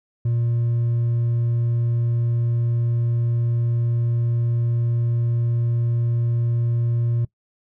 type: tone with hard clipping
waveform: sine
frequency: 118.1 Hz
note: A#2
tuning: 23 cents sharp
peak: -19 dBFS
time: 0.25-7.25 s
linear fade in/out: 5 ms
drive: 2 dB
effects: noise-tail reverb RT60 0.1 s tail -21 dB re dry